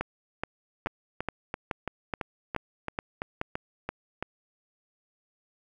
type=two click trains; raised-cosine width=0.5 ms; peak=-14 / -16 dBFS; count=9 / 11; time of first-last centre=0.01-3.414 / 0.87-4.226 s; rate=2.35 / 2.98 Hz; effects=9-bit